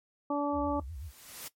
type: harmonic tone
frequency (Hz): 288.5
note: D4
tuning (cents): -31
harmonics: 1 / 2 / 3 / 4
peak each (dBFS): -30 / -33 / -35 / -36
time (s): 0.3-0.8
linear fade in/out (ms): 5
type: tone with vibrato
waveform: sine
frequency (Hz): 73.42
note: D2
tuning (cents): 0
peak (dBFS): -39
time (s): 0.52-1.12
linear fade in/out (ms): 50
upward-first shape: sine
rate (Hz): 8.1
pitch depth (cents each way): 290
type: noise with exponential growth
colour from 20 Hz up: white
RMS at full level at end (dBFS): -40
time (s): 0.65-1.48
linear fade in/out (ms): 5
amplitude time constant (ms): 180
effects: noise-tail reverb RT60 0.1 s tail -17 dB re dry + MP3 64 kbps